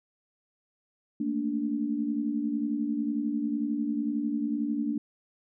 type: tone cluster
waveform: sine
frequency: 217.9 / 229 / 291 Hz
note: A3 / A#3 / D4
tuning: -17 / -31 / -16 cents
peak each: -35 / -31 / -29 dBFS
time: 1.2-4.98 s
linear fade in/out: 5 ms
effects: none